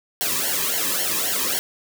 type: noise with flanger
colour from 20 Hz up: white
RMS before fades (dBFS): -23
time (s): 0.21-1.59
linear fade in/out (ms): 0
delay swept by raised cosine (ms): 0.8 to 1.42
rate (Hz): 3.7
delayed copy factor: -0.9
effects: none